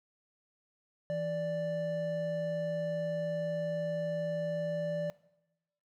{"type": "tone pair together", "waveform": "triangle", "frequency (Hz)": [164.81, 587.3], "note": ["E3", "D5"], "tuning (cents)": [0, 0], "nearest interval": "octave + minor seventh", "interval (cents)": 2200, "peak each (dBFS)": [-36, -30], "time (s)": [1.1, 5.1], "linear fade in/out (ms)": 0, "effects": ["noise-tail reverb RT60 0.9 s tail -20 dB re dry"]}